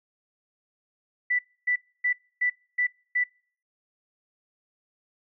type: tone bursts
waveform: sine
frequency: 1975.5 Hz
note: B6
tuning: in tune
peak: -21 dBFS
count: 6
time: 1.3-3.24 s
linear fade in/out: 10 ms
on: 90 ms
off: 280 ms
effects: noise-tail reverb RT60 0.5 s tail -26 dB re dry